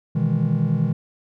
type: chord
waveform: triangle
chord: E major seventh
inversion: second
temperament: just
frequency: 123.61 / 154.51 / 164.81 / 206 Hz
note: B2 / D#3 / E3 / G#3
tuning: +2 / -12 / 0 / -14 cents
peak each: -22 / -19 / -21 / -23 dBFS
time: 0.15-0.93 s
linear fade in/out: 10 ms
effects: tanh soft clip ceiling -6 dBFS